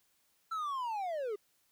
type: linear sweep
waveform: triangle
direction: down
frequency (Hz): 1348 to 392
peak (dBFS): -32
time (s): 0.51-1.36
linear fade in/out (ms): 10
effects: white hiss -73 dBFS RMS until 1.71 s